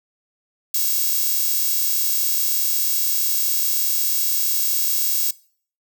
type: tone with high-pass filter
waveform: 5% pulse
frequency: 554.4 Hz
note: C#5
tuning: in tune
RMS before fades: -20 dBFS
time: 0.74-5.31 s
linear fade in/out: 5 ms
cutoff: 12000 Hz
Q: 0.66
effects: noise-tail reverb RT60 0.5 s tail -22 dB re dry